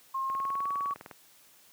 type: tone with pitch glide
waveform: sine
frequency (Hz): 1069 to 1127.3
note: C6 to C#6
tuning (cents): +37 to +29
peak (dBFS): -29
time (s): 0.14-0.94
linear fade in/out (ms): 10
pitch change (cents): +92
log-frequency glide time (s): 0.27-0.69
type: click train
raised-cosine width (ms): 0.5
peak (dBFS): -28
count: 17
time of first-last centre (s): 0.3-1.112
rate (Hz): 19.7
effects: white hiss -59 dBFS RMS until 1.72 s + high-pass 100 Hz 12 dB/octave